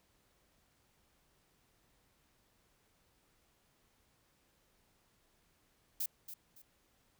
violet noise with echo, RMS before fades -36 dBFS, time 6-6.06 s, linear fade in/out 5 ms, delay 280 ms, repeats 2, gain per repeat -11 dB, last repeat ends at 6.62 s, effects pink hiss -73 dBFS RMS until 7.19 s

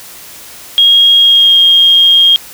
sine tone with pitch glide, 3269 to 3237 Hz, G#7 to G#7, -28 to -45 cents, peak -3 dBFS, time 0.78-2.36 s, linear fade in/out 0 ms, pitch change -17 cents, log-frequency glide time 1.19-1.54 s, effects white hiss -32 dBFS RMS until 2.53 s

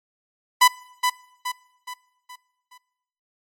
sawtooth tone with echo, 997 Hz, B5, 16 cents sharp, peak -7 dBFS, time 0.61-0.68 s, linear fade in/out 10 ms, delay 420 ms, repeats 5, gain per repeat -7 dB, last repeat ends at 2.78 s, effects noise-tail reverb RT60 0.9 s tail -23 dB re dry + MP3 64 kbps

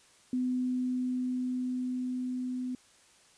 sine tone with level ramp, 252.3 Hz, B3, 37 cents sharp, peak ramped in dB -27 to -32 dBFS, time 0.33-2.75 s, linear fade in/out 2 ms, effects white hiss -61 dBFS RMS until 3.37 s + resampled to 22050 Hz

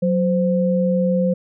sine tone pair together, 184.15 / 518 Hz, F#3 / C5, -8 / -17 cents, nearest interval octave + tritone, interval 1791 cents, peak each -17 / -19 dBFS, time 0.02-1.34 s, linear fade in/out 10 ms, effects none

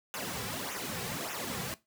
pink noise with flanger, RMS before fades -37 dBFS, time 0.14-1.74 s, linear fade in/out 0 ms, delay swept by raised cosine 0.22 to 3.32 ms, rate 1.7 Hz, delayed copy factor -0.75, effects noise-tail reverb RT60 0.2 s tail -17 dB re dry + high-pass 100 Hz 12 dB/octave

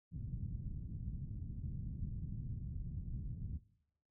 white low-pass noise, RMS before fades -43 dBFS, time 0.11-3.6 s, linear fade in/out 50 ms, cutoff 150 Hz, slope 24 dB/octave, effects noise-tail reverb RT60 0.8 s tail -20 dB re dry

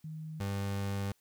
sine / 30% pulse tone pair in turn, 156.9 / 99.24 Hz, D#3 / G2, +15 / +22 cents, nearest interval minor sixth, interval 793 cents, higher first, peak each -39 / -30 dBFS, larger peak second, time 0.04-0.4 / 0.4-1.12 s, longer second, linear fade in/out 5 ms, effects white hiss -72 dBFS RMS until 1.2 s

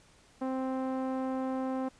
sawtooth tone with low-pass filter, 261.6 Hz, C4, in tune, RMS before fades -33 dBFS, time 0.41-1.89 s, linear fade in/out 10 ms, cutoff 950 Hz, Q 1.1, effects pink hiss -61 dBFS RMS until 1.99 s + resampled to 22050 Hz

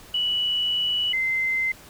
sine tone pair in turn, 2949 / 2072 Hz, F#7 / C7, -6 / -17 cents, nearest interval tritone, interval 611 cents, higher first, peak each -21 / -21 dBFS, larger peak neither, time 0.14-1.13 / 1.13-1.72 s, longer first, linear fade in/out 5 ms, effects pink hiss -47 dBFS RMS until 1.89 s

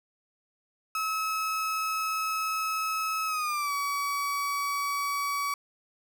35% pulse tone with pitch glide, 1291 to 1136.9 Hz, E6 to C#6, -37 to +43 cents, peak -26 dBFS, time 0.95-5.54 s, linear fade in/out 2 ms, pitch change -220 cents, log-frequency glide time 3.26-3.73 s, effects none

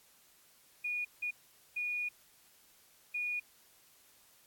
sine tone bursts at uneven times, 2450 Hz, D#7, 27 cents flat, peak -33 dBFS, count 4, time 0.84-1.05 / 1.22-1.31 / 1.76-2.09 / 3.14-3.4 s, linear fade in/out 10 ms, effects white hiss -64 dBFS RMS until 4.46 s + AAC 64 kbps

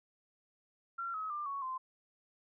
sine tone with pitch steps, 1369 / 1277.3 / 1191.8 / 1112 / 1037.5 Hz, F6 / D#6 / D6 / C#6 / C6, -35 / +45 / +25 / +5 / -15 cents, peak -36 dBFS, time 0.98-1.78 s, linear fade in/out 10 ms, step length 160 ms, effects none

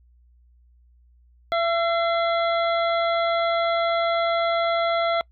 harmonic tone with a mistuned harmonic, 673 Hz, E5, 36 cents sharp, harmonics 1 / 2 / 3 / 5 / 6, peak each -21 / -26 / -30 / -33 / -38 dBFS, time 1.52-5.21 s, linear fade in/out 0 ms, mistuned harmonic 3, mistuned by +36 cents, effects noise-tail reverb RT60 0.1 s tail -25 dB re dry + added 60 Hz sine -53 dBFS peak until 5.31 s

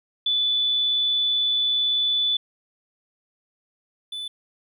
sine / triangle tone pair in turn, 3479 / 3492 Hz, A7 / A7, -20 / -14 cents, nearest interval unison, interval 6 cents, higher second, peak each -19 / -28 dBFS, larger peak first, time 0.26-2.37 / 4.12-4.28 s, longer first, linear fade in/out 5 ms, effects none

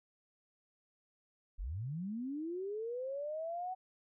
sine linear sweep, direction up, 34.67 to 754 Hz, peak -37 dBFS, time 1.58-3.75 s, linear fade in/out 20 ms, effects none

